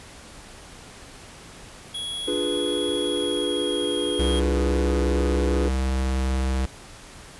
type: tone with pitch glide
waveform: square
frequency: 3338 to 3252 Hz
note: G#7 to G#7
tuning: +8 to -37 cents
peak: -29 dBFS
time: 1.94-4.4 s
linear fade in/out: 10 ms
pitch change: -45 cents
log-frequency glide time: 2.96-4.19 s
type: chord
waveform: triangle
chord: D diminished seventh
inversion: none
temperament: equal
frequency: 293.7 / 349.2 / 415.3 / 493.9 Hz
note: D4 / F4 / Ab4 / Cb5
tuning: 0 / 0 / 0 / 0 cents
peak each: -27 dBFS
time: 2.27-5.69 s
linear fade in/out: 10 ms
type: tone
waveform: square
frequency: 65.41 Hz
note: C2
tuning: in tune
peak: -22 dBFS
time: 4.19-6.66 s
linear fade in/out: 5 ms
effects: pink hiss -44 dBFS RMS until 7.39 s + resampled to 24000 Hz